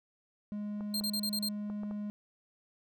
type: tone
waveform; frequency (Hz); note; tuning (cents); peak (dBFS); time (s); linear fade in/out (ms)
triangle; 207.7; G#3; 0; -33; 0.52-2.1; 0
type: clicks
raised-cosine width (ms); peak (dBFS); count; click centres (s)
1; -33; 5; 0.808 / 1.011 / 1.7 / 1.834 / 1.911
type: tone bursts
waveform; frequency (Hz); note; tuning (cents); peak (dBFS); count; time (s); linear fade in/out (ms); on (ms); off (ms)
sawtooth; 4186; C8; 0; -29; 6; 0.94-1.487; 2; 62; 35
effects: none

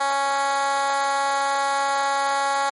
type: tone with high-pass filter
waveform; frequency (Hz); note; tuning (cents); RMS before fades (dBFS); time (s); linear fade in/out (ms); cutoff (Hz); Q
10% pulse; 277.2; C#4; 0; -22; 0-2.7; 10; 770; 2.4
effects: MP3 48 kbps

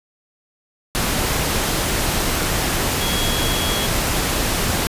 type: tone in noise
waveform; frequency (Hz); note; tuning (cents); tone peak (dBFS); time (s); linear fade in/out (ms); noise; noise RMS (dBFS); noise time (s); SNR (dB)
sine; 3322; G#7; 0; -25; 3.01-3.86; 0; pink; -20; 0.95-4.87; -8
effects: resampled to 32000 Hz

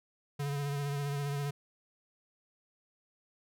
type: tone with vibrato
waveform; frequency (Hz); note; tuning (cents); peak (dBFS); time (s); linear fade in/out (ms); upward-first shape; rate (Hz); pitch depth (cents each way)
square; 142.4; C#3; +47; -33; 0.39-1.51; 10; triangle; 15; 35
effects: none

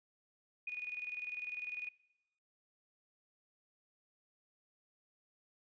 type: tone with tremolo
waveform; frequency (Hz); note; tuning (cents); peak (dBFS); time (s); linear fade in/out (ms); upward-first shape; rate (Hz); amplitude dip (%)
sine; 2465; D#7; -17; -37; 0.67-1.89; 5; square; 20; 55
effects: noise-tail reverb RT60 0.9 s tail -22 dB re dry + resampled to 16000 Hz

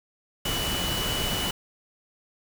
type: tone in noise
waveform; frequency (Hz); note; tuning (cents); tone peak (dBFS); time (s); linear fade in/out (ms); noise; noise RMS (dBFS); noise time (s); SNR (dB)
sine; 2960; F#7; 0; -30; 0.45-1.51; 5; pink; -29; 0.45-1.51; -4
effects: none

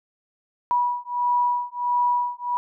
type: beating tone pair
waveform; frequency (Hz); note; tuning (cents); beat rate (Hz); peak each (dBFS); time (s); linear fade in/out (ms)
sine; 973 / 974.5; B5 / B5; -26 / -23; 1.5; -23; 0.71-2.57; 0
effects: none

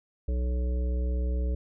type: harmonic tone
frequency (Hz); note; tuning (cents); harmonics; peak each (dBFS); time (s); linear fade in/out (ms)
61.74; B1; 0; 1 / 3 / 5 / 7 / 9; -25 / -41 / -43 / -42 / -44; 0.28-1.55; 5
effects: none

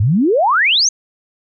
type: exponential sweep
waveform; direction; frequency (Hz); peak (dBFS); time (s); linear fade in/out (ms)
sine; up; 92.5 to 6645; -10; 0-0.89; 5
effects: none

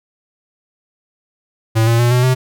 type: tone with pitch steps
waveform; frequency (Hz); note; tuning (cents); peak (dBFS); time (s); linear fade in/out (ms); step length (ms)
square; 112.2 / 116.09 / 120.11 / 124.28 / 128.59; A2 / A#2 / B2 / B2 / C3; +34 / -7 / -48 / +11 / -30; -11; 1.75-2.35; 20; 120
effects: none

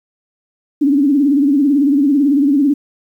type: tone with vibrato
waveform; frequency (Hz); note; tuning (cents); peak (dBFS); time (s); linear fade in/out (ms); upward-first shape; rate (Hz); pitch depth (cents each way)
sine; 282.6; C#4; +34; -9; 0.81-2.74; 10; sine; 18; 110
effects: 8-bit

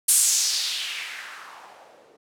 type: noise with low-pass filter sweep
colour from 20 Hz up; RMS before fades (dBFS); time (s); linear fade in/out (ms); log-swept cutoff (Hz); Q
violet; -26; 0.08-2.17; 10; 9900 to 410; 2.4
effects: none

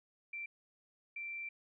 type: tone bursts at uneven times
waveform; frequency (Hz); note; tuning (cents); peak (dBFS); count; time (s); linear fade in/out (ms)
sine; 2349; D7; 0; -40; 2; 0.33-0.46 / 1.16-1.49; 5
effects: none

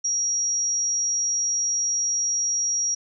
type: tone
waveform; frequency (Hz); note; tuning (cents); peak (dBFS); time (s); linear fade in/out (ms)
sine; 5680; F8; +28; -21; 0.04-2.95; 10
effects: none

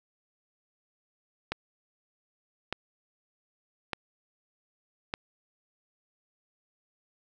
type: click train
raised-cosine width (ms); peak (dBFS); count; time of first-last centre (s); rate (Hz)
0.3; -14; 4; 1.52-5.139; 0.829
effects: none

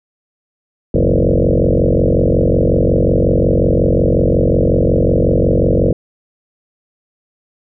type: tone with frequency modulation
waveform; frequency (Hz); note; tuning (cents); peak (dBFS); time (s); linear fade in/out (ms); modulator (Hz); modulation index
sine; 191.8; G3; -37; -9; 0.94-5.93; 5; 45.5; 8
effects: none

